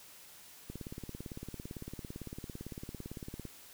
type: click train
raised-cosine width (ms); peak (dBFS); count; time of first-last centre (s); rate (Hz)
3; -29; 50; 0.7-3.453; 17.8
effects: white hiss -55 dBFS RMS until 3.73 s